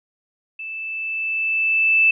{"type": "tone with level ramp", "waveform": "sine", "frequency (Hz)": 2637, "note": "E7", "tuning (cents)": 0, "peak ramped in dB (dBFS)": [-29, -11], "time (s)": [0.59, 2.11], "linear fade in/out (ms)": 5, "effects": []}